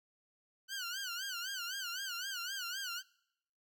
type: tone with vibrato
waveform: 15% pulse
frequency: 1490 Hz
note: F#6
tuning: 12 cents sharp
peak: -32 dBFS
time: 0.68-3.03 s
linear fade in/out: 50 ms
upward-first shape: sine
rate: 3.9 Hz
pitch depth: 140 cents each way
effects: noise-tail reverb RT60 0.8 s tail -24 dB re dry